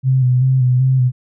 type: tone with vibrato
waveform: sine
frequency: 128.5 Hz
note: C3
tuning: 31 cents flat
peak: -10 dBFS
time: 0.03-1.12 s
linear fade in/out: 50 ms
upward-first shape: square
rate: 2.6 Hz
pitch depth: 36 cents each way
effects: none